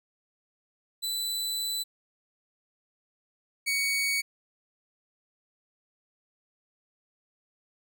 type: tone pair in turn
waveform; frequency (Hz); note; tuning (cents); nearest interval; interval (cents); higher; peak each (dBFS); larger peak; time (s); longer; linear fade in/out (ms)
sawtooth; 3989 / 2239; B7 / C#7; +17 / +17; minor seventh; 1000; first; -26 / -22; second; 1.02-1.84 / 3.66-4.22; first; 20
effects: none